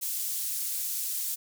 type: high-pass noise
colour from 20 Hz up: pink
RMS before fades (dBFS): -32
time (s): 0.01-1.36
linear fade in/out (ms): 20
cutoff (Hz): 8700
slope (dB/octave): 12
effects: none